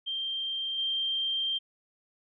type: tone with level steps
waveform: sine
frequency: 3166 Hz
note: G7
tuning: 17 cents sharp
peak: -30 / -27 dBFS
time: 0.06-1.59 s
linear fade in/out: 20 ms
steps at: 0.78 s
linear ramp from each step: 5 ms
effects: none